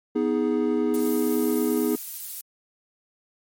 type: chord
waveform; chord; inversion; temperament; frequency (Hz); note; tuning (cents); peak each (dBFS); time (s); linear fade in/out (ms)
triangle; G# minor; first; equal with one note detuned; 246.9 / 315.8 / 415.3; B3 / D#4 / G#4; 0 / +26 / 0; -23; 0.15-1.96; 10
type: noise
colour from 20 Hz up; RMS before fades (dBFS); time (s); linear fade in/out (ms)
violet; -33; 0.94-2.41; 0
effects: MP3 64 kbps